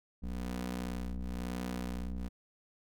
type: ring-modulated tone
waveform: 25% pulse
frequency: 61.74 Hz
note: B1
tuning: in tune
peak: -29 dBFS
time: 0.22-2.29 s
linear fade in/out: 20 ms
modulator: 124 Hz
effects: none